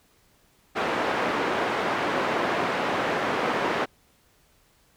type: band-pass noise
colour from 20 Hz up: pink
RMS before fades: -26 dBFS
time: 0.75-3.86 s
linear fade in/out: 20 ms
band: 330 to 1900 Hz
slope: 12 dB/octave
effects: pink hiss -62 dBFS RMS until 4.96 s